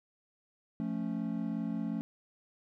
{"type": "chord", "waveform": "triangle", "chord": "F augmented", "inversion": "none", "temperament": "equal", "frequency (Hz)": [174.61, 220, 277.2], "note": ["F3", "A3", "C#4"], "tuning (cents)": [0, 0, 0], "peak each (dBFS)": [-36, -33, -36], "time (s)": [0.8, 2.01], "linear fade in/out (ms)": 0, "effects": []}